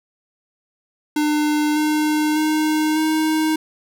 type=tone with pitch steps; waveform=square; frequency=300 / 304.4 / 308.8 / 313.3 Hz; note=D4 / D#4 / D#4 / D#4; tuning=+37 / -38 / -13 / +12 cents; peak=-17 dBFS; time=1.16-3.56 s; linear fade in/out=5 ms; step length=600 ms; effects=none